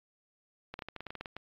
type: clicks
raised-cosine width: 0.3 ms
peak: -24 dBFS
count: 12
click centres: 0.74 / 0.791 / 0.822 / 0.886 / 0.963 / 1.006 / 1.067 / 1.105 / 1.153 / 1.21 / 1.258 / 1.366 s
effects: low-pass 4000 Hz 12 dB/octave + AAC 32 kbps